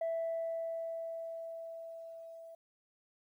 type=tone with level ramp; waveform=sine; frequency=660 Hz; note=E5; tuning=2 cents sharp; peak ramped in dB=-30 to -48 dBFS; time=0.01-2.55 s; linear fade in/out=5 ms; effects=tanh soft clip ceiling -30 dBFS + 12-bit